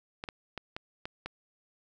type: clicks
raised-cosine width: 0.3 ms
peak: -21 dBFS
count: 6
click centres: 0.239 / 0.288 / 0.577 / 0.765 / 1.055 / 1.26 s
effects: none